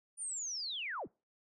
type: linear sweep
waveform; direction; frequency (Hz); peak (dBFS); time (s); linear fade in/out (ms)
sine; down; 9397 to 32.78; -37; 0.17-1.08; 50
effects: noise-tail reverb RT60 0.3 s tail -25 dB re dry